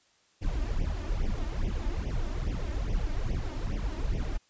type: noise with flanger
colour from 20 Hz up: brown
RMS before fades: -30 dBFS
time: 0.41-4.38 s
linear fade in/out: 20 ms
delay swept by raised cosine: 0.34 to 3.34 ms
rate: 2.4 Hz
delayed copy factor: +1
effects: white hiss -66 dBFS RMS until 4.49 s + resampled to 16000 Hz